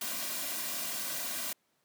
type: noise with comb filter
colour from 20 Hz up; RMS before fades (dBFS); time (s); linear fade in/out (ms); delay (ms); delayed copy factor
white; -36; 0.01-1.53; 5; 2.3; -0.65
effects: pink hiss -74 dBFS RMS until 1.84 s + high-pass 200 Hz 12 dB/octave